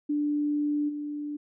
sine tone with level steps, 294.4 Hz, D4, 4 cents sharp, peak -24 / -31 dBFS, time 0.09-1.37 s, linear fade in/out 10 ms, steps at 0.88 s, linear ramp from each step 20 ms, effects none

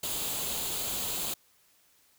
white noise with comb filter, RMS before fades -33 dBFS, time 0.03-1.34 s, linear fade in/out 5 ms, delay 0.27 ms, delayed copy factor +0.55, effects white hiss -65 dBFS RMS until 2.18 s

